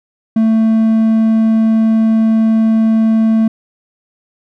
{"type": "tone", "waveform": "triangle", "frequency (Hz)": 222.3, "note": "A3", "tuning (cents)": 18, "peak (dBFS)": -6, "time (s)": [0.36, 3.48], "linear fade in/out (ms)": 5, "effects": []}